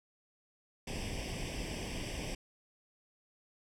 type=noise with comb filter; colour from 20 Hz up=pink; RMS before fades=-39 dBFS; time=0.87-2.35 s; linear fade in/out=5 ms; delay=0.37 ms; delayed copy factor=+0.9; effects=low-pass 8000 Hz 12 dB/octave